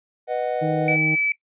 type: chord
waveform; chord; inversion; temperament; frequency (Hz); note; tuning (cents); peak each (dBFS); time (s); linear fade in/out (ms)
triangle; B major; none; just; 493.9 / 617.4 / 740.8; B4 / D#5 / F#5; 0 / -14 / +2; -24; 0.27-0.98; 50
type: harmonic tone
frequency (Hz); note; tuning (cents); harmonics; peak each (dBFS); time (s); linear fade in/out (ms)
156.7; D#3; +13; 1 / 2 / 3 / 4 / 5; -24 / -26 / -35 / -42 / -38; 0.61-1.16; 20
type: tone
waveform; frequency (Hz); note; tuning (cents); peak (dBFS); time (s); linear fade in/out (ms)
sine; 2302; D7; -35; -19; 0.88-1.32; 2
effects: noise-tail reverb RT60 0.1 s tail -17 dB re dry + resampled to 8000 Hz